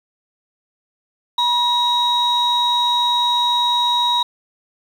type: tone pair together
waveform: sine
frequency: 968 / 3810 Hz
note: B5 / A#7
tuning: -35 / +37 cents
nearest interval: 2 octaves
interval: 2372 cents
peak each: -16 dBFS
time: 1.38-4.23 s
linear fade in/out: 5 ms
effects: tanh soft clip ceiling -9 dBFS + 7-bit